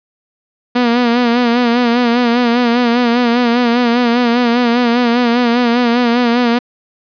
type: tone with vibrato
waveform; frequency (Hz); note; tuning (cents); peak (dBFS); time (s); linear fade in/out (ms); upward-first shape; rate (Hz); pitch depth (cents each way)
sawtooth; 239.9; A#3; +50; -6; 0.75-6.59; 10; sine; 5; 60
effects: resampled to 11025 Hz + 7-bit